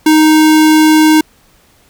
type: tone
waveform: square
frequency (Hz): 311.1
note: D#4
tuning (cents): 0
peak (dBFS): -5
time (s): 0.06-1.21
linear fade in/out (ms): 5
effects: pink hiss -49 dBFS RMS until 1.89 s